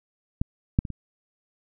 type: clicks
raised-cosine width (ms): 5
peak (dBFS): -11 / -6 / -21 / -22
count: 4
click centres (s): 0.415 / 0.789 / 0.852 / 0.903
effects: none